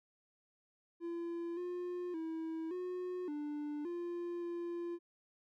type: tone with pitch steps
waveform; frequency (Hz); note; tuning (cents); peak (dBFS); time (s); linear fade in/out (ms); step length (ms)
triangle; 340.2 / 355.9 / 323.5 / 362.5 / 295.6 / 347.1 / 344.6; F4 / F4 / E4 / F#4 / D4 / F4 / F4; -45 / +33 / -32 / -35 / +11 / -11 / -23; -36; 1-4.99; 50; 570
effects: none